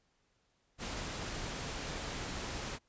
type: noise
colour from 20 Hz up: pink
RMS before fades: -40 dBFS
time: 0.78-2.79 s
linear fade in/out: 50 ms
effects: pink hiss -75 dBFS RMS until 2.88 s + resampled to 16000 Hz